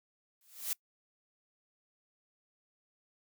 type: noise with exponential growth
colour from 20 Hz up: blue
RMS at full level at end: -31 dBFS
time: 0.41-0.73 s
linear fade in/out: 2 ms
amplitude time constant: 68 ms
effects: noise-tail reverb RT60 0.1 s tail -24 dB re dry